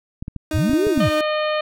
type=clicks; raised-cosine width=5 ms; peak=-16 dBFS; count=8; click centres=0.225 / 0.281 / 0.363 / 0.583 / 0.697 / 0.733 / 0.869 / 0.977 s
type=tone with vibrato; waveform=30% pulse; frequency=308.9 Hz; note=D#4; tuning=12 cents flat; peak=-20 dBFS; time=0.51-1.21 s; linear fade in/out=2 ms; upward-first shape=sine; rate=5.8 Hz; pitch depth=13 cents each way
type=linear two-way sweep; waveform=sine; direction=up then down; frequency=61.74 to 437.5 to 61.74 Hz; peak=-16 dBFS; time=0.53-1.1 s; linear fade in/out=20 ms; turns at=0.87 s
type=harmonic tone; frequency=611 Hz; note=D#5; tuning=32 cents flat; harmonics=1 / 2 / 3 / 4 / 5 / 6 / 7; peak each=-20 / -26 / -30 / -31 / -32 / -39 / -37 dBFS; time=1-1.61 s; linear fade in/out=5 ms
effects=none